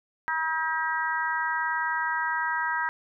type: harmonic tone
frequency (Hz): 319.5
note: D#4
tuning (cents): +46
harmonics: 3 / 4 / 5 / 6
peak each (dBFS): -29 / -33 / -29 / -33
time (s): 0.28-2.89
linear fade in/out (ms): 0
effects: none